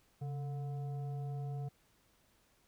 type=tone with frequency modulation; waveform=sine; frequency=137.8 Hz; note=C#3; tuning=10 cents flat; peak=-37 dBFS; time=0.21-1.69 s; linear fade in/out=10 ms; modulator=582 Hz; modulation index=0.37; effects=pink hiss -71 dBFS RMS until 2.67 s